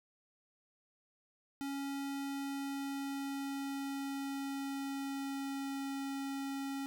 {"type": "tone with pitch glide", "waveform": "square", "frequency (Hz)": [277.3, 274.4], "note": ["C#4", "C#4"], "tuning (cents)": [1, -17], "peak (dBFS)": -38, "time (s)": [1.61, 6.86], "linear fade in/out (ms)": 0, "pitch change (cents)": -18, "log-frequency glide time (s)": [2.1, 5.8], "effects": []}